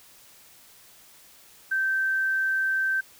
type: tone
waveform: sine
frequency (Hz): 1555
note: G6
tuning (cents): -14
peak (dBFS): -22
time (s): 1.71-3.01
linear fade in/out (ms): 10
effects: white hiss -53 dBFS RMS until 3.19 s